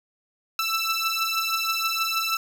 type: beating tone pair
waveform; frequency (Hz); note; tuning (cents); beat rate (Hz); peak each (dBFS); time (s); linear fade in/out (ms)
15% pulse; 1323 / 1329.3; E6 / E6; +6 / +14; 6.3; -20; 0.59-2.37; 2
effects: none